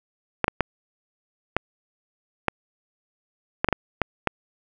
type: clicks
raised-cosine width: 0.5 ms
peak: -4 dBFS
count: 10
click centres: 0.443 / 0.481 / 0.607 / 1.566 / 2.483 / 3.645 / 3.687 / 3.727 / 4.017 / 4.273 s
effects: none